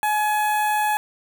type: tone with notch filter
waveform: sawtooth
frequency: 846 Hz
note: G#5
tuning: 32 cents sharp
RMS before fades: -21 dBFS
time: 0.03-0.97 s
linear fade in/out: 0 ms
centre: 5000 Hz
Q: 0.63
effects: none